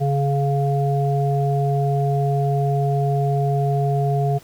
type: harmonic tone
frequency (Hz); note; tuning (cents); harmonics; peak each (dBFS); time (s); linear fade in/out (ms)
140; C#3; +18; 1 / 3 / 5; -18 / -25 / -24; 0-4.39; 20
effects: pink hiss -48 dBFS RMS until 4.43 s